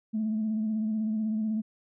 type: tone with vibrato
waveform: sine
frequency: 217.5 Hz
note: A3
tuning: 20 cents flat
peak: -25 dBFS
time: 0.13-1.62 s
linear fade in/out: 20 ms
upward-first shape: sine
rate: 16 Hz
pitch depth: 38 cents each way
effects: tanh soft clip ceiling -22 dBFS